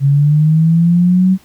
sine linear sweep, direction up, 136.9 to 190.2 Hz, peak -7 dBFS, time 0-1.38 s, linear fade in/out 50 ms, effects pink hiss -48 dBFS RMS until 1.44 s

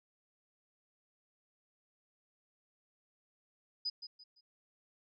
sine tone with echo, 4978 Hz, D#8, in tune, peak -33 dBFS, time 3.85-3.9 s, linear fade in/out 10 ms, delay 170 ms, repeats 3, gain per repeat -10 dB, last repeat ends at 4.41 s, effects none

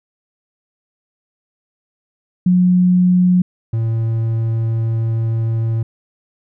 sine / triangle tone pair in turn, 180.7 / 113.31 Hz, F#3 / A#2, -41 / -49 cents, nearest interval minor sixth, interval 808 cents, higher first, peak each -9 / -13 dBFS, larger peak first, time 2.46-3.42 / 3.73-5.83 s, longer second, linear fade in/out 5 ms, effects none

